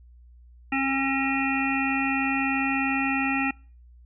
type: harmonic tone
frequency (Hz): 270.3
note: C#4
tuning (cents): -44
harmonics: 1 / 3 / 5 / 7 / 9 / 10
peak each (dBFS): -26 / -30 / -33 / -31 / -30 / -32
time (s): 0.72-3.51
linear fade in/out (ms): 5
effects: noise-tail reverb RT60 0.4 s tail -26 dB re dry + added 60 Hz sine -48 dBFS peak until 4.05 s